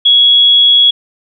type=tone; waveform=sine; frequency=3343 Hz; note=G#7; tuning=11 cents sharp; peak=-4 dBFS; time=0.05-0.91 s; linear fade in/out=10 ms; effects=none